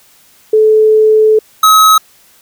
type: tone pair in turn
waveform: sine / square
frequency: 433.6 / 1279.2 Hz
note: A4 / D#6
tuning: -25 / +48 cents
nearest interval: octave + perfect fifth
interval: 1873 cents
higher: second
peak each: -4 dBFS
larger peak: neither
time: 0.53-1.39 / 1.63-1.98 s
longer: first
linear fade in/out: 5 ms
effects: white hiss -46 dBFS RMS until 2.41 s